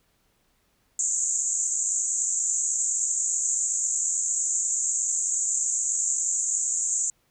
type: band-pass noise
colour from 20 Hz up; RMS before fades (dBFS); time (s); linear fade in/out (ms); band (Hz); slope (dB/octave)
pink; -26; 0.99-7.1; 2; 6700 to 7700; 96
effects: pink hiss -68 dBFS RMS until 7.3 s